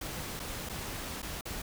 pink noise with dropouts, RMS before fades -39 dBFS, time 0.01-1.62 s, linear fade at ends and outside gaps 5 ms, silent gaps 0.395-0.399 / 0.691-0.695 / 1.22-1.227 / 1.411-1.454 s, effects none

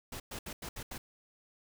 pink noise bursts at uneven times, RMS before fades -42 dBFS, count 6, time 0.12-0.2 / 0.31-0.39 / 0.46-0.53 / 0.62-0.69 / 0.76-0.83 / 0.91-0.98 s, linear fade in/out 5 ms, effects none

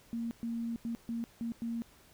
sine tone bursts at uneven times, 231.8 Hz, A#3, 10 cents flat, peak -33 dBFS, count 6, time 0.13-0.31 / 0.43-0.76 / 0.85-0.95 / 1.09-1.24 / 1.41-1.52 / 1.62-1.82 s, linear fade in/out 0 ms, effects pink hiss -61 dBFS RMS until 2.13 s

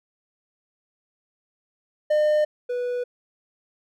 triangle tone pair in turn, 605 / 491.1 Hz, D#5 / B4, -49 / -10 cents, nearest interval major third, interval 361 cents, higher first, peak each -15 / -22 dBFS, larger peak first, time 2.1-2.45 / 2.69-3.04 s, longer neither, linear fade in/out 10 ms, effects none

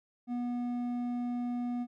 sine tone with hard clipping, 243.2 Hz, B3, 26 cents flat, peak -33 dBFS, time 0.27-1.87 s, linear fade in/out 50 ms, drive 6 dB, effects none

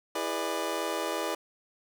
25% pulse chord, E dominant seventh, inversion none, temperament just, 329.6 / 412 / 494.4 / 593.3 Hz, E4 / G#4 / B4 / D5, 0 / -14 / +2 / +18 cents, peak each -32 / -32 / -33 / -31 dBFS, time 0.15-1.35 s, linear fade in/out 5 ms, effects none

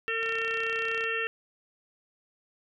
harmonic tone, 452.5 Hz, A4, 48 cents sharp, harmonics 1 / 3 / 4 / 5 / 6 / 7, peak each -34 / -36 / -32 / -43 / -32 / -43 dBFS, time 0.08-1.27 s, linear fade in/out 0 ms
click train, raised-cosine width 0.2 ms, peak -24 dBFS, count 27, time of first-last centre 0.23-1.04 s, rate 32.1 Hz
effects none

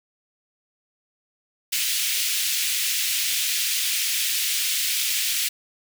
pink high-pass noise, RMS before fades -24 dBFS, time 1.72-5.49 s, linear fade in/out 10 ms, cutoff 2400 Hz, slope 24 dB/octave, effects none

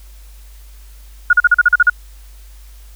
sine tone bursts, 1441 Hz, F#6, 46 cents flat, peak -5 dBFS, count 9, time 1.3-1.899 s, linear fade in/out 5 ms, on 31 ms, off 40 ms, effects added 50 Hz sine -36 dBFS peak until 2.95 s + white hiss -49 dBFS RMS until 2.95 s

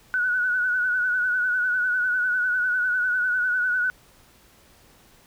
sine tone with vibrato, 1480 Hz, F#6, in tune, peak -20 dBFS, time 0.14-3.9 s, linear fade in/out 0 ms, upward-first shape triangle, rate 10 Hz, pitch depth 57 cents each way, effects pink hiss -55 dBFS RMS until 5.26 s

